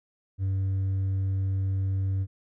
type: tone with hard clipping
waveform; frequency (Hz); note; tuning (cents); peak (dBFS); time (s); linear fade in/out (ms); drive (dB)
triangle; 96.2; G2; -32; -23; 0.38-2.27; 50; 1
effects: none